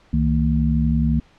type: tone cluster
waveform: sine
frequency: 67.4 / 157.1 / 229 Hz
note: C#2 / D#3 / A#3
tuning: -48 / +17 / -31 cents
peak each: -20 dBFS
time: 0.13-1.2 s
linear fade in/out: 5 ms
effects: pink hiss -54 dBFS RMS until 1.38 s + low-pass 4000 Hz 12 dB/octave